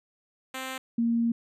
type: tone pair in turn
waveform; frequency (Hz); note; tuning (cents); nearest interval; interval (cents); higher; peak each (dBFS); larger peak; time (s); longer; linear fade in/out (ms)
5% pulse / sine; 261.6 / 232.6; C4 / A#3; 0 / -4; major second; 204; first; -22; neither; 0.54-0.78 / 0.98-1.32; second; 5
effects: resampled to 32000 Hz